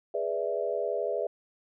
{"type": "chord", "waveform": "sine", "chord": "E dominant seventh", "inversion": "first", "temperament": "equal", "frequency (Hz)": [415.3, 493.9, 587.3, 659.3], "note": ["G#4", "B4", "D5", "E5"], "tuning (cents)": [0, 0, 0, 0], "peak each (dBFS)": -33, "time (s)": [0.14, 1.27], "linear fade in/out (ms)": 5, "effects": []}